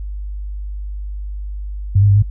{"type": "tone with pitch steps", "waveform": "sine", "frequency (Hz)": [98, 102.3, 99.9, 103.7], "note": ["G2", "G#2", "G2", "G#2"], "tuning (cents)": [0, -26, 33, -2], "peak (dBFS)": -8, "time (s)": [1.95, 2.226], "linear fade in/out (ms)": 10, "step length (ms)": 69, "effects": ["noise-tail reverb RT60 0.1 s tail -23 dB re dry", "added 50 Hz sine -23 dBFS peak until 2.3 s"]}